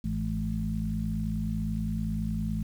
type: harmonic tone with a mistuned harmonic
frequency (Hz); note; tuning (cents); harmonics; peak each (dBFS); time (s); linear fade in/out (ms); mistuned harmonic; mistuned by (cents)
53.7; A1; -41; 1 / 2 / 3 / 4; -33 / -36 / -33 / -32; 0.04-2.63; 5; 3; +43
effects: 9-bit